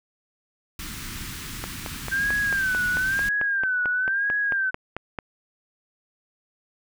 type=band-stop noise; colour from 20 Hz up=pink; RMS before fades=-35 dBFS; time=0.79-3.29 s; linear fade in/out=2 ms; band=300 to 1200 Hz; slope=24 dB/octave
type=click train; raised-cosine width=0.5 ms; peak=-15 dBFS; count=17; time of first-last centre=1.64-5.188 s; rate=4.51 Hz
type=tone with vibrato; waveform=sine; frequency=1564 Hz; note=G6; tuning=4 cents flat; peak=-21 dBFS; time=2.11-4.71 s; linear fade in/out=20 ms; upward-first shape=sine; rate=1 Hz; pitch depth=110 cents each way
effects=none